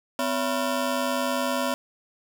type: ring-modulated tone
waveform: 20% pulse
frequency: 410 Hz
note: G#4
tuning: 22 cents flat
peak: -16 dBFS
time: 0.19-1.74 s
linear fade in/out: 0 ms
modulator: 155 Hz
effects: none